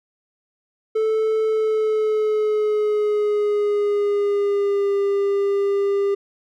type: tone with pitch glide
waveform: triangle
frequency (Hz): 438.4 to 399.7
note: A4 to G4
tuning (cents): -6 to +34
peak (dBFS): -15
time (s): 0.95-6.15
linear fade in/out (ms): 10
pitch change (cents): -160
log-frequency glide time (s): 1.44-4.94
effects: none